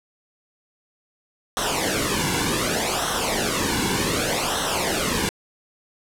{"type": "noise with flanger", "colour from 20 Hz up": "pink", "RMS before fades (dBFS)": -23, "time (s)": [1.57, 5.29], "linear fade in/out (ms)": 0, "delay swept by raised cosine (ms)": [0.42, 1.62], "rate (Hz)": 0.66, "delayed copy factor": -0.75, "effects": ["low-pass 11000 Hz 12 dB/octave"]}